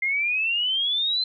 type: exponential sweep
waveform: sine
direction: up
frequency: 2093 to 4118 Hz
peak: -21 dBFS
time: 0.02-1.24 s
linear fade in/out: 5 ms
effects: none